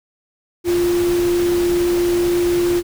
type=tone in noise; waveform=sine; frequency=349.2 Hz; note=F4; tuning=in tune; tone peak=-14 dBFS; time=0.64-2.83 s; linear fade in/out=50 ms; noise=pink; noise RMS=-28 dBFS; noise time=0.64-2.83 s; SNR=+11 dB; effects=none